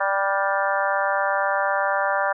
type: harmonic tone with a mistuned harmonic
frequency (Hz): 196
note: G3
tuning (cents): 0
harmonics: 3 / 4 / 5 / 6 / 7 / 8 / 9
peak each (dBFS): -25 / -26 / -27 / -28 / -28 / -29 / -30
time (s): 0-2.33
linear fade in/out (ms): 10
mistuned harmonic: 7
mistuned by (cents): +47
effects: none